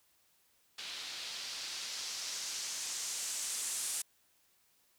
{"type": "noise with low-pass filter sweep", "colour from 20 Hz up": "blue", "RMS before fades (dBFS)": -40, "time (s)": [0.78, 4.02], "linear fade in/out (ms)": 5, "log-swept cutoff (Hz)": [3700, 8900], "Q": 1.7, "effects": ["white hiss -71 dBFS RMS until 4.98 s"]}